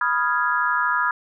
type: chord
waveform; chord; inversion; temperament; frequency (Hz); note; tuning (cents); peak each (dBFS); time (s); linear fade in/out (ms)
sine; F half-diminished seventh; second; equal; 987.8 / 1244.5 / 1396.9 / 1661.2; Cb6 / Eb6 / F6 / Ab6; 0 / 0 / 0 / 0; -24; 0.01-1.11; 2
effects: none